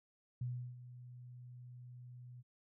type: tone with ADSR envelope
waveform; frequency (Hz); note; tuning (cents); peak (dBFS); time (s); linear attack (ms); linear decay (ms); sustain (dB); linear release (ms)
sine; 123.47; B2; 0; -36; 0.41-2.43; 5; 340; -14; 33
effects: none